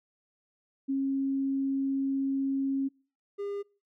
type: tone pair in turn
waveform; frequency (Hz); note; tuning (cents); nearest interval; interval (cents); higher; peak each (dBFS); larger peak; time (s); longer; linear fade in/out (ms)
sine / triangle; 271.6 / 403.6; C#4 / G#4; -35 / -49; perfect fifth; 686; second; -26 / -30; first; 0.88-2.89 / 3.38-3.63; first; 20
effects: noise-tail reverb RT60 0.4 s tail -25 dB re dry